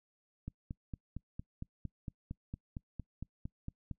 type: click train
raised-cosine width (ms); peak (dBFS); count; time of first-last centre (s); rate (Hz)
5; -28; 16; 0.48-3.912; 4.37
effects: noise-tail reverb RT60 0.1 s tail -25 dB re dry